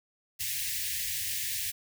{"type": "band-stop noise", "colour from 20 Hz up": "white", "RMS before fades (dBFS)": -33, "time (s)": [0.39, 1.72], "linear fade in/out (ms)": 20, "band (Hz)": [140, 1700], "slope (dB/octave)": 96, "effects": []}